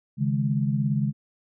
sine chord, C# suspended second, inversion none, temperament just, 138.59 / 155.92 / 207.9 Hz, C#3 / D#3 / G#3, 0 / +4 / +2 cents, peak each -24 / -28 / -26 dBFS, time 0.17-1.13 s, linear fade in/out 50 ms, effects none

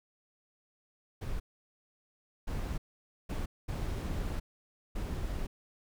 brown noise bursts at uneven times, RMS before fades -35 dBFS, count 5, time 1.21-1.4 / 2.47-2.78 / 3.29-3.46 / 3.68-4.4 / 4.95-5.47 s, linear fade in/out 10 ms, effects none

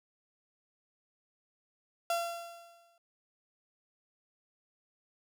35% pulse tone with exponential decay, 683 Hz, F5, 39 cents flat, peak -26 dBFS, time 2.1-2.98 s, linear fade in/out 2 ms, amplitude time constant 190 ms, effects none

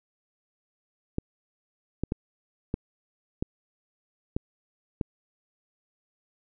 clicks, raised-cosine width 3 ms, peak -14 dBFS, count 7, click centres 1.184 / 2.036 / 2.121 / 2.741 / 3.425 / 4.365 / 5.012 s, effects none

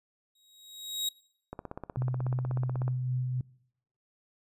sawtooth tone with exponential growth, 3800 Hz, A#7, 33 cents sharp, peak -24 dBFS, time 0.35-1.09 s, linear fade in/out 5 ms, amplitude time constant 160 ms
click train, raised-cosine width 1 ms, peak -24 dBFS, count 23, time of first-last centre 1.53-2.88 s, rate 16.3 Hz
sine tone with tremolo, 126.7 Hz, B2, 45 cents sharp, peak -27 dBFS, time 1.97-3.41 s, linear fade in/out 2 ms, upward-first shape sine, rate 3.6 Hz, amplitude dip 30%
effects noise-tail reverb RT60 0.7 s tail -23 dB re dry + resampled to 32000 Hz

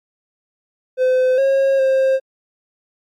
triangle tone with pitch steps, 512 / 542 / 531 Hz, C5 / C#5 / C5, -38 / -39 / +25 cents, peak -10 dBFS, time 0.97-2.2 s, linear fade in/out 50 ms, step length 410 ms, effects MP3 64 kbps

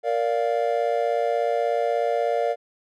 triangle chord, Bb major, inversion none, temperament just, 466.2 / 582.7 / 699.2 Hz, Bb4 / D5 / F5, 0 / -14 / +2 cents, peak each -23 dBFS, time 0.03-2.56 s, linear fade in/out 50 ms, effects none

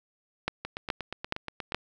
two click trains, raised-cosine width 0.3 ms, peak -18 / -11 dBFS, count 10 / 4, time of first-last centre 0.65-1.721 / 0.48-1.746 s, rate 8.4 / 2.37 Hz, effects none

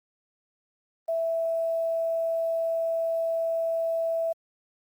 sine tone with quantisation, 659.3 Hz, E5, in tune, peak -24 dBFS, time 1.08-4.33 s, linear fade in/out 10 ms, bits 9, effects Opus 24 kbps

